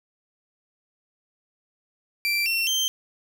30% pulse tone with pitch steps, 2349 / 2714 / 3136 Hz, D7 / E7 / G7, 0 / +50 / 0 cents, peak -19 dBFS, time 2.25-2.88 s, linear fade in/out 0 ms, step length 210 ms, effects none

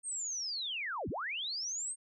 sine linear two-way sweep, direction down then up, 8700 to 58.27 to 8700 Hz, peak -35 dBFS, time 0.03-1.96 s, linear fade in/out 50 ms, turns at 1.09 s, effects none

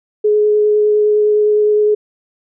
sine tone with vibrato, 421.4 Hz, G#4, 25 cents sharp, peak -9 dBFS, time 0.24-1.95 s, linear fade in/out 10 ms, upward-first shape sine, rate 9.8 Hz, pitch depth 9 cents each way, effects none

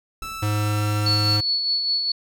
brown noise with exponential decay, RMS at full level -36 dBFS, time 0.22-0.78 s, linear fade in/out 1 ms, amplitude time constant 120 ms
sawtooth tone with pitch glide, 1318.5 to 1350.9 Hz, E6 to E6, 0 to +42 cents, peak -27 dBFS, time 0.22-1.37 s, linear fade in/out 5 ms, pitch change +42 cents, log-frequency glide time 0.45-0.92 s
square tone, 104.9 Hz, G#2, 18 cents sharp, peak -21 dBFS, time 0.42-1.41 s, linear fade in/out 10 ms
sine tone with tremolo, 4417 Hz, C#8, 7 cents flat, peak -18 dBFS, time 1.06-2.12 s, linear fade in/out 5 ms, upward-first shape sine, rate 4.9 Hz, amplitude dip 40%
effects none

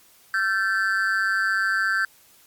triangle tone with amplitude modulation, 1554 Hz, G6, 16 cents flat, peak -14 dBFS, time 0.34-2.05 s, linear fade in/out 2 ms, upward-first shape sine, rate 197 Hz, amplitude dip 100%, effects white hiss -55 dBFS RMS until 2.46 s + Opus 48 kbps

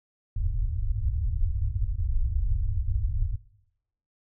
pink low-pass noise, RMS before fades -26 dBFS, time 0.36-3.36 s, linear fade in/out 10 ms, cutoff 110 Hz, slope 96 dB/octave, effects noise-tail reverb RT60 0.8 s tail -19 dB re dry

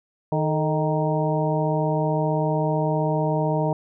harmonic tone with a mistuned harmonic, 155.56 Hz, D#3, in tune, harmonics 1 / 2 / 3 / 4 / 5 / 6, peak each -23 / -29 / -28 / -26 / -31 / -29 dBFS, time 0.32-3.73 s, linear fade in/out 2 ms, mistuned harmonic 3, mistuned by -82 cents, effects none

